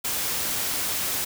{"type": "noise", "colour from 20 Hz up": "white", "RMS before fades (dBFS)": -27, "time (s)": [0.04, 1.25], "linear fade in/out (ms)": 10, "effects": []}